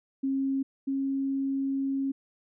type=tone pair in turn; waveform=sine; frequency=270.2 / 271.9 Hz; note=C#4 / C#4; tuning=-44 / -33 cents; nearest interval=unison; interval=11 cents; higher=second; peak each=-25 / -26 dBFS; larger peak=first; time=0.23-0.63 / 0.87-2.12 s; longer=second; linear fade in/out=10 ms; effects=none